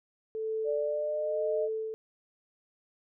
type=tone with tremolo; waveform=sine; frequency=440 Hz; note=A4; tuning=in tune; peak=-29 dBFS; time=0.35-1.94 s; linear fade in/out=0 ms; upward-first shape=sine; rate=0.99 Hz; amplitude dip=70%
type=tone with pitch glide; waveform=sine; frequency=587.3 to 615.4 Hz; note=D5 to D#5; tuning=0 to -19 cents; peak=-29 dBFS; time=0.64-1.69 s; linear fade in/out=50 ms; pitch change=+81 cents; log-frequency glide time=0.76-1.42 s
effects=none